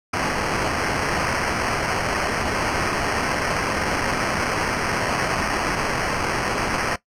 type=noise with sample-and-hold; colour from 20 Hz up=violet; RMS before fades=-23 dBFS; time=0.13-6.96 s; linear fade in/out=5 ms; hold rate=3675 Hz; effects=noise-tail reverb RT60 0.1 s tail -17 dB re dry + low-pass 8000 Hz 12 dB/octave